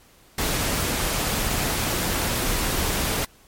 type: noise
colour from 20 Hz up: pink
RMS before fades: -24 dBFS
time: 0.38-3.25 s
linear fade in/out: 5 ms
effects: pink hiss -54 dBFS RMS until 3.47 s + MP3 64 kbps